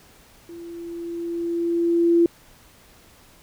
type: tone with level ramp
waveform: sine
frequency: 339.8 Hz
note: F4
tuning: 47 cents flat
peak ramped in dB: -36 to -12 dBFS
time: 0.49-2.26 s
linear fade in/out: 2 ms
effects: pink hiss -52 dBFS RMS until 3.42 s